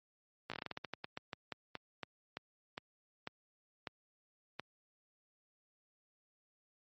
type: slowing click train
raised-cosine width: 0.3 ms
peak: -24 dBFS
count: 22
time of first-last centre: 0.5-4.596 s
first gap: 16 ms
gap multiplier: 1.21
effects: high-pass 100 Hz 12 dB/octave + MP3 32 kbps